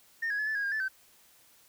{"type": "tone with pitch steps", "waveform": "sine", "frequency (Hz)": [1824, 1661, 1713, 1748, 1646, 1613, 1747, 1542], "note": ["A#6", "G#6", "A6", "A6", "G#6", "G6", "A6", "G6"], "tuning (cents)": [-38, 0, -47, -12, -16, 49, -13, -29], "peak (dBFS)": -27, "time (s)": [0.22, 0.884], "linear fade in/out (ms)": 10, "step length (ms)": 83, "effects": ["tanh soft clip ceiling -26 dBFS", "white hiss -61 dBFS RMS until 1.68 s"]}